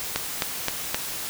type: click train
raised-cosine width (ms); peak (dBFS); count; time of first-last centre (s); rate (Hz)
0.2; -5; 4; 0.16-0.945; 3.82
effects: white hiss -32 dBFS RMS until 1.29 s